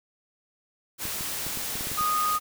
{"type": "noise", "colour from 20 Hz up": "white", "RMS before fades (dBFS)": -32, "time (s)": [0.98, 2.4], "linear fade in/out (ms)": 50}
{"type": "clicks", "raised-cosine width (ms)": 3, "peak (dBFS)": -25, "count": 9, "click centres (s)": [1.054, 1.209, 1.466, 1.573, 1.755, 1.809, 1.871, 1.916, 2.01]}
{"type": "tone", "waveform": "sine", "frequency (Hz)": 1237, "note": "D#6", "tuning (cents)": -10, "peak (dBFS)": -23, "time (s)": [1.97, 2.39], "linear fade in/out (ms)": 20}
{"effects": []}